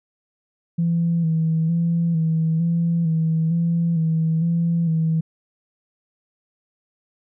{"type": "tone with vibrato", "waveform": "sine", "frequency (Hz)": 164.81, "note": "E3", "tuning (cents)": 0, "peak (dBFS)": -16, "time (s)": [0.78, 5.21], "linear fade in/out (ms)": 10, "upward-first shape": "square", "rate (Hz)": 1.1, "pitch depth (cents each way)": 38, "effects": ["tanh soft clip ceiling -12 dBFS"]}